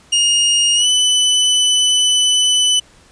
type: tone with pitch glide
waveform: sawtooth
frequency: 2850 to 2997 Hz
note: F7 to F#7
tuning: +34 to +22 cents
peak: -8 dBFS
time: 0.12-2.8 s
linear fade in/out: 10 ms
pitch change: +88 cents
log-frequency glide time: 0.75-0.87 s
effects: pink hiss -48 dBFS RMS until 3.11 s + resampled to 22050 Hz